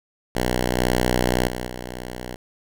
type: tone with level steps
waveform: 5% pulse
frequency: 61.74 Hz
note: B1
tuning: in tune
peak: -9 / -7 / -16 / -20 dBFS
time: 0.35-2.36 s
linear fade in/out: 5 ms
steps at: 0.78 / 1.48 / 1.67 s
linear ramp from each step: 2 ms
effects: none